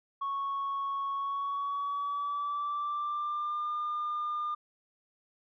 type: tone with pitch glide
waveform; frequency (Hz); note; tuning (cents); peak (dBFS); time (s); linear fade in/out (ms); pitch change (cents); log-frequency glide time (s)
sine; 1106 to 1206.1; C#6 to D6; -4 to +46; -29; 0.21-4.55; 10; +150; 1.14-3.71
effects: tanh soft clip ceiling -28 dBFS